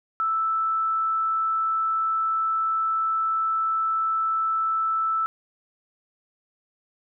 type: tone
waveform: sine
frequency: 1318.5 Hz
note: E6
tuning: in tune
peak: -21 dBFS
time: 0.2-5.26 s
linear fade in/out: 0 ms
effects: none